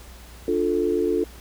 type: chord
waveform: sine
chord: D minor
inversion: none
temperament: just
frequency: 293.7 / 352.4 / 440.5 Hz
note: D4 / F4 / A4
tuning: 0 / +16 / +2 cents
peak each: -26 / -23 / -23 dBFS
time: 0.48-1.24 s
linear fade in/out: 2 ms
effects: added 60 Hz sine -42 dBFS peak until 1.4 s + pink hiss -47 dBFS RMS until 1.4 s